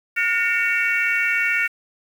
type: tone cluster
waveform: sine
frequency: 1434 / 1825 / 2248 / 2713 Hz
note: F6 / A#6 / C#7 / E7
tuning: +45 / -37 / +24 / +49 cents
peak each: -23 / -23 / -21 / -25 dBFS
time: 0.16-1.68 s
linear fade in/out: 20 ms
effects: tanh soft clip ceiling -8 dBFS + 7-bit